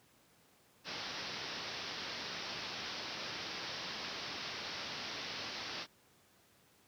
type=low-pass noise; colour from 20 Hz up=white; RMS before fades=-43 dBFS; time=0.84-5.87 s; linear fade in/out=50 ms; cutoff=5600 Hz; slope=96 dB/octave; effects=pink hiss -67 dBFS RMS until 6.87 s + high-pass 100 Hz 12 dB/octave